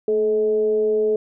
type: tone with frequency modulation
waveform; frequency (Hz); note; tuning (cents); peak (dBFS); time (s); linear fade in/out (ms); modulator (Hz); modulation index
sine; 429.2; A4; -43; -16; 0.08-1.16; 2; 208; 0.32
effects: none